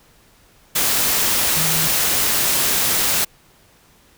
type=tone in noise; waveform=sine; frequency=159.7 Hz; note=D#3; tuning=45 cents sharp; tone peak=-26 dBFS; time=1.56-1.88 s; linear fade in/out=10 ms; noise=white; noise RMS=-18 dBFS; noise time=0.75-3.25 s; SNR=-11 dB; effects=pink hiss -53 dBFS RMS until 4.17 s